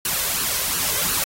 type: noise with flanger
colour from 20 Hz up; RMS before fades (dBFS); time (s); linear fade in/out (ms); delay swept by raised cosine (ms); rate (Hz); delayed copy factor
white; -22; 0.05-1.24; 2; 0.69 to 1.99; 2.8; +0.6
effects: AAC 48 kbps